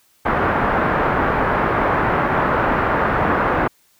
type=low-pass noise; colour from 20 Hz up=white; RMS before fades=-18 dBFS; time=0.25-3.68 s; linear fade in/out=10 ms; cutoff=1500 Hz; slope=24 dB/octave; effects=white hiss -58 dBFS RMS until 3.99 s